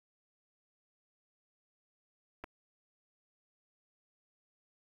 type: clicks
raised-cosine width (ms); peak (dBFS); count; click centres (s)
0.5; -29; 2; 2.439 / 2.442
effects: 10-bit